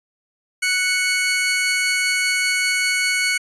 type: tone pair together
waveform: sawtooth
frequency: 1479.7 / 2217 Hz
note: F#6 / C#7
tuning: 0 / 0 cents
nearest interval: perfect fifth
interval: 700 cents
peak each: -20 / -15 dBFS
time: 0.62-3.38 s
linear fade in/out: 10 ms
effects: resampled to 24000 Hz